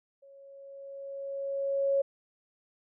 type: tone with level ramp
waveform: sine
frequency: 552 Hz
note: C#5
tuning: 7 cents flat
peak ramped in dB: -52 to -22 dBFS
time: 0.22-2.02 s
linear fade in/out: 10 ms
effects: none